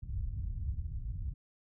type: low-pass noise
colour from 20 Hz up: white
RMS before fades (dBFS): -37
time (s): 0.02-1.34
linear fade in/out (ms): 5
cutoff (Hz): 100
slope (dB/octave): 24
effects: none